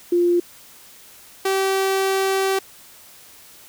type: tone pair in turn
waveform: sine / sawtooth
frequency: 349.2 / 385.9 Hz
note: F4 / G4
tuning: 0 / -27 cents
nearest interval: major second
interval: 173 cents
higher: second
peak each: -14 dBFS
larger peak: neither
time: 0.12-0.4 / 1.45-2.59 s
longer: second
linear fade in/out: 5 ms
effects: white hiss -46 dBFS RMS until 3.68 s